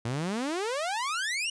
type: exponential sweep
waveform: sawtooth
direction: up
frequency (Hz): 110.9 to 2960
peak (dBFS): -25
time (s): 0.05-1.5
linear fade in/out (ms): 5
effects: resampled to 22050 Hz